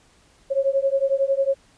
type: beating tone pair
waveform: sine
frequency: 540 / 551 Hz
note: C#5 / C#5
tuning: -45 / -11 cents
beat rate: 11 Hz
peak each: -21 dBFS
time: 0.5-1.55 s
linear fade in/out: 20 ms
effects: pink hiss -57 dBFS RMS until 1.77 s + resampled to 22050 Hz